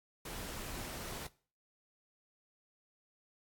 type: noise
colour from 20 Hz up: pink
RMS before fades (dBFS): -44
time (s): 0.25-1.27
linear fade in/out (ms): 5
effects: noise-tail reverb RT60 0.4 s tail -19 dB re dry + AAC 64 kbps